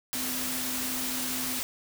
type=tone in noise; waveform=sine; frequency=255.1 Hz; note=C4; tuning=44 cents flat; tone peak=-37 dBFS; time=0.15-1.59 s; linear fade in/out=0 ms; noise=white; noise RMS=-32 dBFS; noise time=0.13-1.63 s; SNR=-8 dB; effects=none